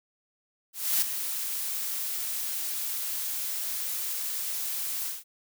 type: noise with ADSR envelope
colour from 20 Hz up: blue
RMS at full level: -23 dBFS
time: 0.73-5.24 s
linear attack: 290 ms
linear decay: 6 ms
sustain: -9 dB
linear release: 170 ms
effects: none